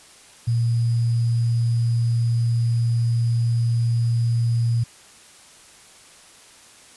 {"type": "tone with sample-and-hold", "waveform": "sine", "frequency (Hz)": 117, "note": "A#2", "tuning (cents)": 7, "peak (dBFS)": -17, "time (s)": [0.47, 4.84], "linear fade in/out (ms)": 10, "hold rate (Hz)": 4900, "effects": ["white hiss -48 dBFS RMS until 6.96 s", "resampled to 24000 Hz"]}